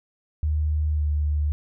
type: tone with pitch glide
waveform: sine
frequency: 76.2 to 74.46 Hz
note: D#2 to D2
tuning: -36 to +24 cents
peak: -20 dBFS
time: 0.43-1.52 s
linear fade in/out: 0 ms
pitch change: -40 cents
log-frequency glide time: 0.94-1.03 s
effects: none